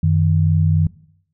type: tone pair together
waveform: sine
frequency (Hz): 93 / 156.4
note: F#2 / D#3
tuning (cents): +9 / +9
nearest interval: major sixth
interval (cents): 900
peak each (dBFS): -15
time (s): 0.03-0.87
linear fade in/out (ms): 5
effects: noise-tail reverb RT60 0.7 s tail -20 dB re dry